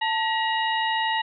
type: harmonic tone with a mistuned harmonic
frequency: 953 Hz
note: A#5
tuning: 38 cents sharp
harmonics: 1 / 2 / 3 / 4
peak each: -24 / -27 / -30 / -34 dBFS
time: 0.01-1.22 s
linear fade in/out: 10 ms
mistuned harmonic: 1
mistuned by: -120 cents
effects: none